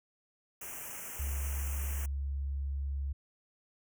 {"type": "band-stop noise", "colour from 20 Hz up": "white", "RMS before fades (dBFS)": -43, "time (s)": [0.61, 2.06], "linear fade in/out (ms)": 5, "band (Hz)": [3000, 5700], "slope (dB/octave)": 96}
{"type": "tone", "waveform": "sine", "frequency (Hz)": 69.3, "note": "C#2", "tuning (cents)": 0, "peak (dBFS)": -32, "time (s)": [1.19, 3.13], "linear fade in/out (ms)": 10}
{"effects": []}